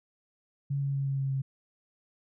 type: tone with pitch steps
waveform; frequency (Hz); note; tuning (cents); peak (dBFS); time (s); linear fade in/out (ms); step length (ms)
sine; 140 / 138.95 / 137.91 / 136.88 / 135.86 / 134.84; C#3 / C#3 / C#3 / C#3 / C#3 / C#3; +18 / +4 / -9 / -22 / -34 / -48; -27; 0.7-1.42; 10; 120
effects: none